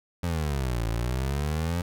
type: exponential two-way sweep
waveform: 25% pulse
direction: down then up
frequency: 88.8 to 55 to 88.8 Hz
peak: -22 dBFS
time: 0.23-1.82 s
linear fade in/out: 5 ms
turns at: 0.86 s
effects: none